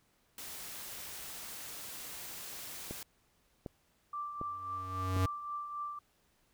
white noise, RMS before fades -45 dBFS, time 0.38-3.03 s, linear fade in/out 2 ms
click train, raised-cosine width 2 ms, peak -27 dBFS, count 4, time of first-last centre 2.91-5.166 s, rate 1.33 Hz
sine tone with tremolo, 1174.7 Hz, D6, in tune, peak -35 dBFS, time 4.13-5.99 s, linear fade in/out 5 ms, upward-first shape triangle, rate 3.7 Hz, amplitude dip 55%
square tone with exponential growth, 93.4 Hz, F#2, 17 cents sharp, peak -27 dBFS, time 4.38-5.26 s, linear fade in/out 5 ms, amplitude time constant 190 ms
effects pink hiss -72 dBFS RMS until 6.53 s

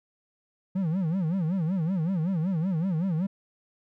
triangle tone with vibrato, 174.61 Hz, F3, in tune, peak -22 dBFS, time 0.75-3.27 s, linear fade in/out 10 ms, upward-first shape sine, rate 5.3 Hz, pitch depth 210 cents each way, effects none

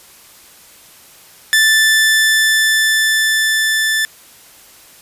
sawtooth tone with level ramp, 1760 Hz, A6, in tune, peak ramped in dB -5 to -10 dBFS, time 1.53-4.05 s, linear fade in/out 0 ms, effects white hiss -43 dBFS RMS until 5.01 s + resampled to 32000 Hz

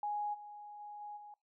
sine tone with level steps, 830.6 Hz, G#5, in tune, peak -34 / -47 / -45 / -43 / -49 dBFS, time 0.03-1.34 s, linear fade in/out 2 ms, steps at 0.33 / 0.79 / 1 / 1.16 s, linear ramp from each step 20 ms, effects noise-tail reverb RT60 0.2 s tail -23 dB re dry

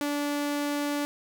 sawtooth tone, 290 Hz, D4, 22 cents flat, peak -23 dBFS, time 0.01-1.05 s, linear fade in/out 0 ms, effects none

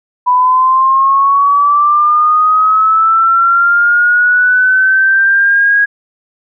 sine linear sweep, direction up, 987.8 to 1651 Hz, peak -6 dBFS, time 0.26-5.86 s, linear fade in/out 20 ms, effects none

